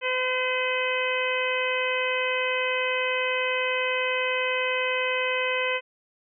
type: harmonic tone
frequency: 510 Hz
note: C5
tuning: 44 cents flat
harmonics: 1 / 2 / 3 / 4 / 5 / 6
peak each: -28 / -32 / -33 / -30 / -29 / -34 dBFS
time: 0.01-5.81 s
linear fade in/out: 50 ms
effects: none